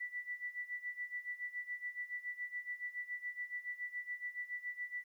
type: tone with tremolo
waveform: sine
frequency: 1968 Hz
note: B6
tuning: 7 cents flat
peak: -37 dBFS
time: 0-5.04 s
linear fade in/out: 10 ms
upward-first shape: sine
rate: 7.1 Hz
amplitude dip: 85%
effects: 12-bit